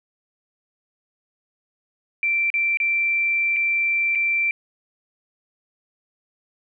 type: tone with dropouts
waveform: sine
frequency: 2348 Hz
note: D7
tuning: 1 cent flat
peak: -18 dBFS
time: 2.23-4.51 s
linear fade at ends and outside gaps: 1 ms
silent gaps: 2.502-2.54 / 2.772-2.801 / 3.563-3.566 / 4.151-4.155 s
effects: none

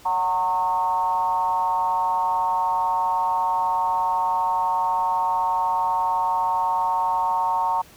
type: tone with frequency modulation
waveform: sine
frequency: 916 Hz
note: A#5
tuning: 31 cents flat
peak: -19 dBFS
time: 0.05-7.82 s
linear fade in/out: 10 ms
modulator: 174 Hz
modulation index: 0.85
effects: pink hiss -49 dBFS RMS until 7.96 s

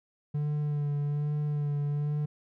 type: tone with vibrato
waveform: triangle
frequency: 146.83 Hz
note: D3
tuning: in tune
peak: -25 dBFS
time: 0.34-2.26 s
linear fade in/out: 10 ms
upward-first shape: sine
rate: 1.2 Hz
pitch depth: 24 cents each way
effects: none

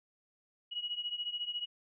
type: beating tone pair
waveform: sine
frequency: 2905 / 2919 Hz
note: F#7 / F#7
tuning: -32 / -24 cents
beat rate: 14 Hz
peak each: -37 / -40 dBFS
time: 0.71-1.66 s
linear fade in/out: 20 ms
effects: none

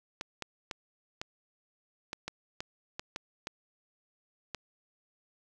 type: clicks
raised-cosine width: 0.2 ms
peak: -19 dBFS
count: 11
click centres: 0.211 / 0.423 / 0.712 / 1.215 / 2.131 / 2.28 / 2.605 / 2.995 / 3.161 / 3.471 / 4.547 s
effects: none

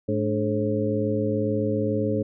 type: harmonic tone with a mistuned harmonic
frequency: 107.1 Hz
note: A2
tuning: 46 cents flat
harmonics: 1 / 2 / 3 / 4 / 5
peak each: -28 / -28 / -28 / -28 / -28 dBFS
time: 0.08-2.23 s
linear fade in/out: 10 ms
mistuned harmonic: 3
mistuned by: -140 cents
effects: none

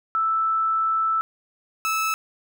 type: tone pair in turn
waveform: sine / 30% pulse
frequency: 1319 / 1306.1 Hz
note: E6 / E6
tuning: +1 / -16 cents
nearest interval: unison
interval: 17 cents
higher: first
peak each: -19 dBFS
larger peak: neither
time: 0.15-1.21 / 1.85-2.14 s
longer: first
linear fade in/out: 0 ms
effects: none

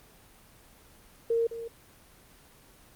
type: tone with echo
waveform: sine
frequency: 461.2 Hz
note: A#4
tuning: 19 cents flat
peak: -23 dBFS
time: 1.3-1.47 s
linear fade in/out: 5 ms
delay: 210 ms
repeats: 1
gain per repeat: -12 dB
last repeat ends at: 1.68 s
effects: pink hiss -56 dBFS RMS until 2.95 s + Opus 24 kbps

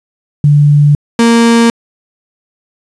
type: tone pair in turn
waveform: sine / 35% pulse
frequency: 146.3 / 232.2 Hz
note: D3 / A#3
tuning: -6 / -7 cents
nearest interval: minor sixth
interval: 799 cents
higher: second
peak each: -3 dBFS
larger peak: neither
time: 0.44-0.95 / 1.19-1.7 s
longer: neither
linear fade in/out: 2 ms
effects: resampled to 22050 Hz + 7-bit

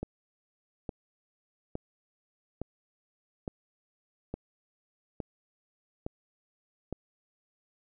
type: click train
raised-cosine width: 2 ms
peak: -21 dBFS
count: 9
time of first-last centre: 0.03-6.927 s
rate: 1.16 Hz
effects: none

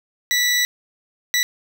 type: tone bursts at uneven times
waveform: 20% pulse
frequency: 1961 Hz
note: B6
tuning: 13 cents flat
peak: -11 dBFS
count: 2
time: 0.31-0.65 / 1.34-1.43 s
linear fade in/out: 0 ms
effects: none

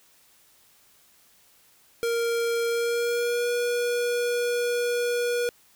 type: tone with pitch glide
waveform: square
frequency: 466.2 to 481.8 Hz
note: A#4 to B4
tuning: 0 to -43 cents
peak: -24 dBFS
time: 2.03-5.49 s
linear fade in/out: 0 ms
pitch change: +57 cents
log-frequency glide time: 2.68-3.5 s
effects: white hiss -59 dBFS RMS until 5.75 s

